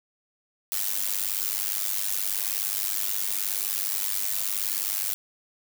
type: noise with amplitude modulation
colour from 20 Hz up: blue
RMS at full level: -24 dBFS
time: 0.72-5.14 s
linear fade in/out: 0 ms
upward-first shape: sine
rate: 99.1 Hz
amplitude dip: 95%
effects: none